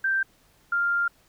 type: tone pair in turn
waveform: sine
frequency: 1568 / 1396.9 Hz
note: G6 / F6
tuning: 0 / 0 cents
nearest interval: major second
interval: 200 cents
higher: first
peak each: -21 dBFS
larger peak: neither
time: 0.04-0.23 / 0.72-1.08 s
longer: second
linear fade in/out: 5 ms
effects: pink hiss -61 dBFS RMS until 1.28 s